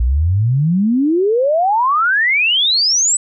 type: exponential sweep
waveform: sine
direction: up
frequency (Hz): 56.1 to 8080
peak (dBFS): -11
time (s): 0-3.17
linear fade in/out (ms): 5
effects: none